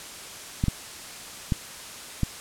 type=clicks; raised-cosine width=5 ms; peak=-10 dBFS; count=4; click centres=0.639 / 0.683 / 1.522 / 2.233 s; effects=white hiss -40 dBFS RMS until 2.4 s + low-pass 10000 Hz 12 dB/octave